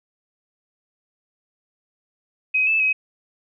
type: tone with pitch steps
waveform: sine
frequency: 2526 / 2625 / 2540 Hz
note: D#7 / E7 / D#7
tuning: +26 / -8 / +35 cents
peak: -16 dBFS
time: 2.54-2.93 s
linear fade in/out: 10 ms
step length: 130 ms
effects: none